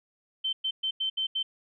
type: tone bursts at uneven times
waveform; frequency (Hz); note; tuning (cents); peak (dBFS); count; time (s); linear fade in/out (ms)
sine; 3094; G7; -23; -26; 6; 0.44-0.53 / 0.64-0.71 / 0.83-0.91 / 1-1.1 / 1.17-1.27 / 1.35-1.43; 10
effects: none